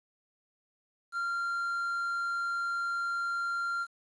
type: tone with quantisation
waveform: triangle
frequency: 1385 Hz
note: F6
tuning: 15 cents flat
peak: -28 dBFS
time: 1.12-3.87 s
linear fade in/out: 50 ms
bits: 9
effects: resampled to 22050 Hz